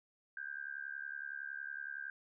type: tone with amplitude modulation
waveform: sine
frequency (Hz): 1575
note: G6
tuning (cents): +8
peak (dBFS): -37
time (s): 0.37-2.1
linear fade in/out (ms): 2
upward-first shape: sine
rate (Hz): 70.8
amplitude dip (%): 95
effects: none